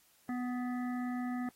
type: harmonic tone with a mistuned harmonic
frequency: 247.5 Hz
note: B3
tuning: 4 cents sharp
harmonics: 1 / 3 / 5 / 7 / 8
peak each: -34 / -44 / -48 / -51 / -52 dBFS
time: 0.29-1.49 s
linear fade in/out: 2 ms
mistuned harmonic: 5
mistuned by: +16 cents
effects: white hiss -67 dBFS RMS until 1.55 s + AAC 48 kbps